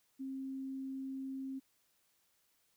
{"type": "tone", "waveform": "sine", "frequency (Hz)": 267, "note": "C4", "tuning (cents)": 35, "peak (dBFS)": -39, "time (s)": [0.19, 1.6], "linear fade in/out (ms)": 20, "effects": ["white hiss -75 dBFS RMS until 2.76 s"]}